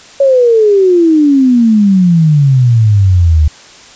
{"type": "exponential sweep", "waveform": "sine", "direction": "down", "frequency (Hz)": [561, 74], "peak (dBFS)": -4, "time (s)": [0.2, 3.48], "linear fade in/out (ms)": 5, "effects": ["white hiss -36 dBFS RMS until 3.95 s", "resampled to 16000 Hz"]}